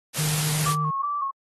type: noise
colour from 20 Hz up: white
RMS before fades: -27 dBFS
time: 0.13-0.76 s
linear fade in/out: 50 ms
type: tone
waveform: triangle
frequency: 152.8 Hz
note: D#3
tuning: 31 cents flat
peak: -23 dBFS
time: 0.18-0.91 s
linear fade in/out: 10 ms
type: tone with vibrato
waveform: sine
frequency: 1127 Hz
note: C#6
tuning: 28 cents sharp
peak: -24 dBFS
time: 0.66-1.3 s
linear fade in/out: 5 ms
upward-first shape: square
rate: 2.7 Hz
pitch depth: 53 cents each way
effects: AAC 32 kbps